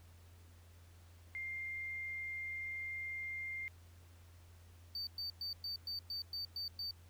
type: tone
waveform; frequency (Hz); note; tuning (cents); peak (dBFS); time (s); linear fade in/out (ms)
sine; 2107; C7; +12; -40; 1.35-3.68; 0
type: tone bursts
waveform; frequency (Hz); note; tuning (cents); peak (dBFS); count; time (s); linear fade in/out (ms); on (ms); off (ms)
triangle; 4591; D8; -40; -38; 9; 4.95-6.91; 2; 120; 110
effects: added 86 Hz sine -57 dBFS peak until 7.09 s + pink hiss -67 dBFS RMS until 7.09 s